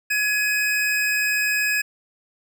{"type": "tone pair together", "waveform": "square", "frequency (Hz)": [1684, 2523], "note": ["G#6", "D#7"], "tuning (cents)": [24, 23], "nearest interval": "perfect fifth", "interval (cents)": 699, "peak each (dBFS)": [-23, -23], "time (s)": [0.1, 1.82], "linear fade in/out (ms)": 10, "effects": []}